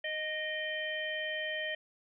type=harmonic tone with a mistuned harmonic; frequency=620 Hz; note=D#5; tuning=6 cents flat; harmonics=1 / 3 / 4 / 5; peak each=-39 / -36 / -45 / -40 dBFS; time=0.04-1.75 s; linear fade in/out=5 ms; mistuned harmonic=4; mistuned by=-58 cents; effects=none